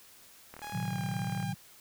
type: click train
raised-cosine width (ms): 0.5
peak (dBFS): -30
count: 35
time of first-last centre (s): 0.54-1.428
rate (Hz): 38.3
type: tone with pitch glide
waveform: sawtooth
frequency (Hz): 830.6 to 801.8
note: G#5 to G5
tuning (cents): 0 to +39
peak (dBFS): -36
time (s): 0.62-1.53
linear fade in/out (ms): 5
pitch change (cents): -61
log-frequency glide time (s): 0.81-1
type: chord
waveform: sine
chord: A diminished seventh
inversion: none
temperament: equal with one note detuned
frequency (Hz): 112.77 / 130.81 / 155.56 / 185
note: A2 / C3 / Eb3 / Gb3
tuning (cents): +43 / 0 / 0 / 0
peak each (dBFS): -38 / -38 / -38 / -36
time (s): 0.72-1.55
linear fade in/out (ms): 20
effects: white hiss -56 dBFS RMS until 1.8 s